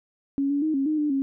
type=tone with pitch steps; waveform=sine; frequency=277.2 / 284.8 / 312.4 / 272.6 / 308.1 / 297.9 / 272.3 Hz; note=C#4 / C#4 / D#4 / C#4 / D#4 / D4 / C#4; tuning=0 / +47 / +7 / -29 / -17 / +25 / -31 cents; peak=-21 dBFS; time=0.38-1.22 s; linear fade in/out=0 ms; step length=120 ms; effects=none